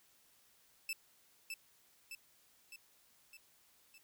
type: tone with echo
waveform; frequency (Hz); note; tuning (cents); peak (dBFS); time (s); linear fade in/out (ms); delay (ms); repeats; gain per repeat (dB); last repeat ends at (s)
sawtooth; 2637; E7; 0; -34; 0.89-0.93; 2; 610; 5; -4; 3.98
effects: white hiss -69 dBFS RMS until 4.03 s